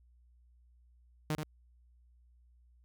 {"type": "tone with echo", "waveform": "sawtooth", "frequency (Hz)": 153.6, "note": "D#3", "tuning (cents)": -22, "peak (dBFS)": -27, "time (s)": [1.3, 1.35], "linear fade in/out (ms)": 0, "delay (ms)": 81, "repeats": 1, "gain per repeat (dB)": -5, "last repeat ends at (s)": 1.431, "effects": ["added 60 Hz sine -61 dBFS peak until 2.84 s"]}